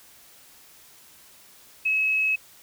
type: tone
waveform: sine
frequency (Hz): 2572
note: E7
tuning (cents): -43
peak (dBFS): -20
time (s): 1.85-2.36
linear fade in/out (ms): 10
effects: white hiss -52 dBFS RMS until 2.62 s